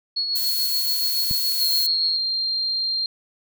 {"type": "tone with tremolo", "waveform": "sine", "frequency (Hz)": 4347, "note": "C#8", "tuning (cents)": -35, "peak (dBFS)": -20, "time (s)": [0.16, 2.17], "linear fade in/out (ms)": 10, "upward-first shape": "sine", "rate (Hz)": 7, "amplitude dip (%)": 40}
{"type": "noise", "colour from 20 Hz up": "violet", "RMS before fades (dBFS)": -26, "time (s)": [0.35, 1.87], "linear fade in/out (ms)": 10}
{"type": "click", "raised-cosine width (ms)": 5, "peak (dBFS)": -18, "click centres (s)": 1.311}
{"type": "tone", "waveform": "sine", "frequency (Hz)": 4186, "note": "C8", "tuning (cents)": 0, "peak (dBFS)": -21, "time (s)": [1.61, 3.06], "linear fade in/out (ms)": 2}
{"effects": []}